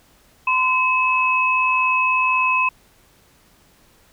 sine tone pair together, 1022.3 / 2576 Hz, C6 / E7, -41 / -41 cents, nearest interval octave + major third, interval 1600 cents, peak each -18 dBFS, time 0.47-2.69 s, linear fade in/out 5 ms, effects pink hiss -55 dBFS RMS until 4.12 s

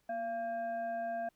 sine tone with frequency modulation, 684 Hz, F5, 36 cents flat, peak -34 dBFS, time 0.09-1.29 s, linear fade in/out 5 ms, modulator 920 Hz, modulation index 0.46, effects pink hiss -75 dBFS RMS until 1.35 s

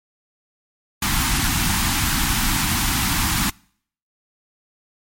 pink band-stop noise, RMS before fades -20 dBFS, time 1.02-3.5 s, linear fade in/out 5 ms, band 320 to 790 Hz, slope 48 dB/octave, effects noise-tail reverb RT60 0.6 s tail -26 dB re dry + MP3 64 kbps

